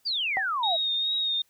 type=exponential sweep; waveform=sine; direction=down; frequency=4900 to 622.3 Hz; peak=-25 dBFS; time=0.05-0.77 s; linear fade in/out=20 ms
type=tone with exponential decay; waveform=sine; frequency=768 Hz; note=G5; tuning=36 cents flat; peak=-22 dBFS; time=0.37-0.49 s; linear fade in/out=0 ms; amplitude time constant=24 ms
type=tone with vibrato; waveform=sine; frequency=3729 Hz; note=A#7; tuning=in tune; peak=-24 dBFS; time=0.63-1.42 s; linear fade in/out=5 ms; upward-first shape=triangle; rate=2.4 Hz; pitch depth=45 cents each way
effects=white hiss -67 dBFS RMS until 1.49 s